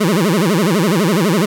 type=tone with vibrato; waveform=25% pulse; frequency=185.6 Hz; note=F#3; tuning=6 cents sharp; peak=-8 dBFS; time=0-1.46 s; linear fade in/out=10 ms; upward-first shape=sine; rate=12 Hz; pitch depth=280 cents each way; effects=none